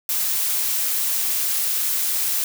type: noise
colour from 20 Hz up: blue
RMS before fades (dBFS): -22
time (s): 0.09-2.44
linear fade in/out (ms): 2
effects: none